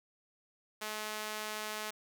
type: tone with high-pass filter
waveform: sawtooth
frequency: 214 Hz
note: A3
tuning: 48 cents flat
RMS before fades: -40 dBFS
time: 0.81-1.91 s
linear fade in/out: 10 ms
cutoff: 740 Hz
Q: 0.51
effects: none